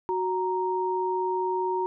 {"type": "tone pair together", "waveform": "sine", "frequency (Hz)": [370, 932.3], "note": ["F#4", "A#5"], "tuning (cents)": [0, 0], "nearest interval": "octave + major third", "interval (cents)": 1600, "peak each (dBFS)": -27, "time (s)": [0.09, 1.86], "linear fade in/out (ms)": 0, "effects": []}